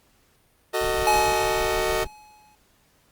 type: chord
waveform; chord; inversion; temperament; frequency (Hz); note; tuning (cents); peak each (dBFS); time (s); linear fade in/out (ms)
sawtooth; D# diminished; first; just; 373.4 / 448 / 622.3; F#4 / A4 / D#5; +16 / +31 / 0; -23; 0.73-2.05; 20
type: noise with tremolo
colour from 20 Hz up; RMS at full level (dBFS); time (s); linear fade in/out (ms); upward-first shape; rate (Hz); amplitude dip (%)
brown; -33; 0.81-2.07; 5; sine; 6.5; 50
type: tone with exponential decay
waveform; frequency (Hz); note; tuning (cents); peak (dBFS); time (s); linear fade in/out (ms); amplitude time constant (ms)
square; 847; G#5; +34; -17; 1.07-2.55; 0; 320
effects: pink hiss -62 dBFS RMS until 3.11 s + Opus 48 kbps